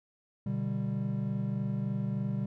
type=chord; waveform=triangle; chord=G major; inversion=first; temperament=equal; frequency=123.47 / 146.83 / 196 Hz; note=B2 / D3 / G3; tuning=0 / 0 / 0 cents; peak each=-32 / -34 / -31 dBFS; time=0.46-2.46 s; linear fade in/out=5 ms; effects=none